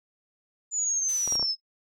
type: linear sweep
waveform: sine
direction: down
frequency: 7040 to 5140 Hz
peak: -24 dBFS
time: 0.71-1.56 s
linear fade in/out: 50 ms
type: noise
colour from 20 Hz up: blue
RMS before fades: -38 dBFS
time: 1.08-1.37 s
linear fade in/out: 10 ms
type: clicks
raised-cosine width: 1 ms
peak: -23 dBFS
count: 5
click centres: 1.276 / 1.324 / 1.355 / 1.396 / 1.427 s
effects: noise-tail reverb RT60 0.1 s tail -17 dB re dry + low-pass 11000 Hz 12 dB/octave